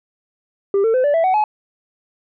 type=tone with pitch steps; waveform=sine; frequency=396.6 / 450.3 / 511.4 / 580.7 / 659.3 / 748.7 / 850.1 Hz; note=G4 / A4 / C5 / D5 / E5 / F#5 / G#5; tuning=+20 / +40 / -40 / -20 / 0 / +20 / +40 cents; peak=-10 dBFS; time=0.74-1.44 s; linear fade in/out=2 ms; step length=100 ms; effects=tanh soft clip ceiling -12 dBFS